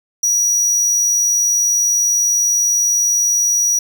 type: tone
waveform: square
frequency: 5800 Hz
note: F#8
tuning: 35 cents flat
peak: -13 dBFS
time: 0.23-3.79 s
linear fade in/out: 5 ms
effects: none